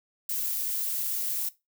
violet noise, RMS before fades -30 dBFS, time 0.29-1.49 s, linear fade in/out 5 ms, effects noise-tail reverb RT60 0.2 s tail -17 dB re dry

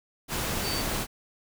sine tone in noise, 4571 Hz, D8, 48 cents flat, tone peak -32 dBFS, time 0.62-0.84 s, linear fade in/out 50 ms, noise pink, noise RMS -30 dBFS, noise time 0.28-1.07 s, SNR -5 dB, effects none

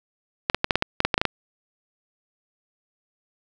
clicks, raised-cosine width 0.3 ms, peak -3 dBFS, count 12, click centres 0.499 / 0.546 / 0.644 / 0.708 / 0.756 / 0.824 / 1.004 / 1.05 / 1.142 / 1.179 / 1.215 / 1.253 s, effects none

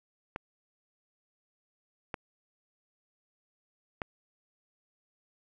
clicks, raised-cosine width 0.5 ms, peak -20 / -19 / -18 dBFS, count 3, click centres 0.361 / 2.142 / 4.018 s, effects none

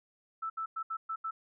sine tone bursts at uneven times, 1318.5 Hz, E6, in tune, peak -33 dBFS, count 6, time 0.42-0.5 / 0.57-0.66 / 0.76-0.83 / 0.9-0.97 / 1.09-1.16 / 1.24-1.31 s, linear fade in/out 10 ms, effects none

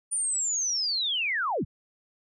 sine linear sweep, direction down, 9397 to 57.7 Hz, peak -25 dBFS, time 0.11-1.65 s, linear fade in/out 20 ms, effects none

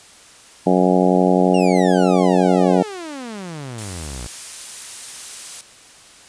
harmonic tone, 91.6 Hz, F#2, 17 cents flat, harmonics 2 / 3 / 4 / 5 / 6 / 7 / 8 / 9, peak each -17 / -19 / -20 / -21 / -22 / -22 / -23 / -24 dBFS, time 0.66-2.83 s, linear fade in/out 10 ms
sawtooth exponential sweep, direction down, 2870 to 55.7 Hz, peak -25 dBFS, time 1.54-4.27 s, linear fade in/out 5 ms
blue noise, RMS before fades -30 dBFS, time 3.78-5.61 s, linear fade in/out 2 ms
effects white hiss -45 dBFS RMS until 6.28 s + resampled to 22050 Hz

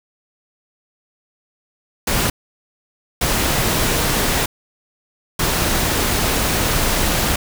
pink noise bursts at uneven times, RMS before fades -18 dBFS, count 3, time 2.07-2.3 / 3.21-4.46 / 5.39-7.36 s, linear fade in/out 5 ms, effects none

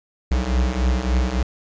square beating tone pair, 60.1 / 63.6 Hz, B1 / C2, -46 / -48 cents, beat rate 3.5 Hz, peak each -23 / -20 dBFS, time 0.31-1.43 s, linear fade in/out 5 ms, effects resampled to 16000 Hz + 9-bit

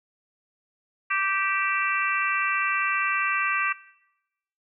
harmonic tone with a mistuned harmonic, 390 Hz, G4, 9 cents flat, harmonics 3 / 4 / 5 / 6 / 7, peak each -27 / -28 / -29 / -30 / -30 dBFS, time 1.1-3.73 s, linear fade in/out 10 ms, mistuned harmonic 7, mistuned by -24 cents, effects noise-tail reverb RT60 0.9 s tail -21 dB re dry

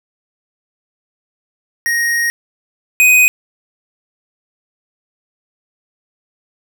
square tone pair in turn, 1872 / 2499 Hz, A#6 / D#7, +7 / +7 cents, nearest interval perfect fourth, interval 500 cents, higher second, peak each -14 / -7 dBFS, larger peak second, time 1.86-2.3 / 3-3.28 s, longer first, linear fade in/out 0 ms, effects none

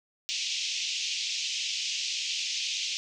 pink band-pass noise, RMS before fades -32 dBFS, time 0.29-2.97 s, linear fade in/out 0 ms, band 2500 to 6600 Hz, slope 48 dB/octave, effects none

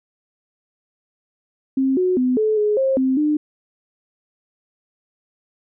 sine tone with pitch steps, 266.3 / 366.6 / 253.2 / 432.6 / 420.4 / 533 / 261.9 / 301 Hz, C4 / F#4 / B3 / A4 / G#4 / C5 / C4 / D4, +31 / -16 / +43 / -29 / +21 / +32 / +2 / +43 cents, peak -15 dBFS, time 1.77-3.37 s, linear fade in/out 5 ms, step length 200 ms, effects none

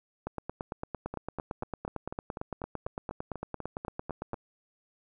two click trains, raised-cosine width 1 ms, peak -20 / -23 dBFS, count 37 / 14, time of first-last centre 0.27-4.333 / 1.14-4.342 s, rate 8.86 / 4.06 Hz, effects none

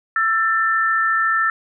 sine tone pair together, 1333 / 1779.3 Hz, E6 / A6, +19 / +19 cents, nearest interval perfect fourth, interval 500 cents, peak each -18 dBFS, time 0.16-1.5 s, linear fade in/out 2 ms, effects none

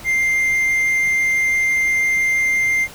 triangle tone, 2098 Hz, C7, 4 cents sharp, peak -13 dBFS, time 0.04-2.88 s, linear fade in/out 50 ms, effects pink hiss -38 dBFS RMS until 2.94 s

